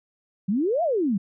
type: exponential two-way sweep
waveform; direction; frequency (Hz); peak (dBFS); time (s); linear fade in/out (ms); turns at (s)
sine; up then down; 180 to 720 to 180; -20; 0.48-1.18; 10; 0.83
effects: none